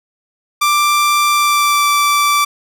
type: tone with pitch glide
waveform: sawtooth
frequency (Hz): 1179 to 1165.5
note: D6 to D6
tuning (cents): +6 to -14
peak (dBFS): -7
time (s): 0.61-2.45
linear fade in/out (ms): 10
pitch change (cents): -20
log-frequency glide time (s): 1.34-1.87
effects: none